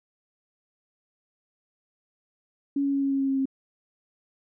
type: tone with pitch steps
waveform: sine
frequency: 280.3 / 278.5 / 276.8 / 275 / 273.3 / 271.5 / 269.8 / 268.1 Hz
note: C#4 / C#4 / C#4 / C#4 / C#4 / C#4 / C#4 / C4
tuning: +19 / +8 / -2 / -14 / -24 / -36 / -47 / +42 cents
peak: -22 dBFS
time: 2.76-3.456 s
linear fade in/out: 5 ms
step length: 87 ms
effects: none